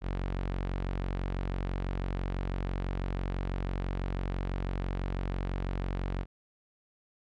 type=tone; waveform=sawtooth; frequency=46.04 Hz; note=F#1; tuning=8 cents flat; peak=-27 dBFS; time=0.01-6.26 s; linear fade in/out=50 ms; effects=low-pass 3000 Hz 12 dB/octave